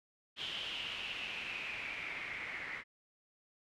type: noise with low-pass filter sweep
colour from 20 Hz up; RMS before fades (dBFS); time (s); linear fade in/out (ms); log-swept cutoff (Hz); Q
white; -42; 0.36-2.84; 50; 3200 to 2000; 6.6
effects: none